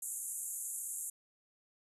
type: band-pass noise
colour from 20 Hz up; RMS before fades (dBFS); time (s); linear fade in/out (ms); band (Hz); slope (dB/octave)
white; -41; 0.02-1.1; 5; 6800 to 12000; 96
effects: none